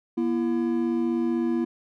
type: tone pair together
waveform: triangle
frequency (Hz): 240.3 / 336.2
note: B3 / E4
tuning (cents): -47 / +34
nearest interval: tritone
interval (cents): 581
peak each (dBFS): -23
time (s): 0.17-1.65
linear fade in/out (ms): 10
effects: none